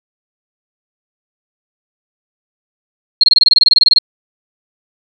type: tone bursts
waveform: sine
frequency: 4237 Hz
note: C8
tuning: 21 cents sharp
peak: -4 dBFS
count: 16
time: 3.21-3.985 s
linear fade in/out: 2 ms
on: 25 ms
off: 25 ms
effects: none